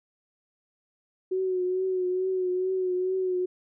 sine tone with vibrato, 370 Hz, F#4, in tune, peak -24 dBFS, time 1.31-3.46 s, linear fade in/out 10 ms, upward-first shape triangle, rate 2.3 Hz, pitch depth 42 cents each way, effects none

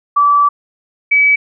sine tone pair in turn, 1156 / 2285 Hz, D6 / D7, -28 / -48 cents, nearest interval octave, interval 1180 cents, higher second, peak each -7 dBFS, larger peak neither, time 0.16-0.49 / 1.11-1.36 s, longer first, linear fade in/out 10 ms, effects none

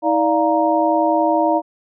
sine tone cluster, 319.4 / 588 / 699 / 935 Hz, D#4 / D5 / F5 / A#5, +45 / +2 / +1 / +5 cents, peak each -19 dBFS, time 0.02-1.62 s, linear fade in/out 50 ms, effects none

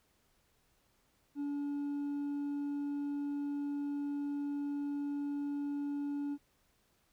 sine tone with hard clipping, 286.6 Hz, D4, 42 cents flat, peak -35 dBFS, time 1.35-6.38 s, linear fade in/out 50 ms, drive 2 dB, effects pink hiss -73 dBFS RMS until 7.12 s

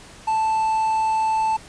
triangle tone with quantisation, 880 Hz, A5, in tune, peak -16 dBFS, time 0.27-1.57 s, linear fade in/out 10 ms, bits 7, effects pink hiss -44 dBFS RMS until 1.68 s + resampled to 22050 Hz

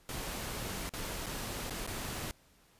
pink noise with dropouts, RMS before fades -39 dBFS, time 0.09-2.31 s, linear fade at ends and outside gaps 0 ms, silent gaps 0.892-0.937 / 1.26-1.266 / 1.697-1.707 / 1.865-1.875 s, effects pink hiss -65 dBFS RMS until 2.79 s + resampled to 32000 Hz

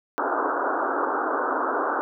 white band-pass noise, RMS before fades -25 dBFS, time 0.18-2.01 s, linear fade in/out 0 ms, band 260 to 1500 Hz, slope 96 dB/octave, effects none

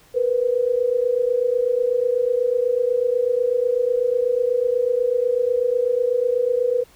sine tone pair together, 472.1 / 500.2 Hz, A#4 / B4, +22 / +22 cents, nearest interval minor second, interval 100 cents, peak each -21 / -19 dBFS, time 0.14-6.84 s, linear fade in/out 20 ms, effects pink hiss -53 dBFS RMS until 6.95 s

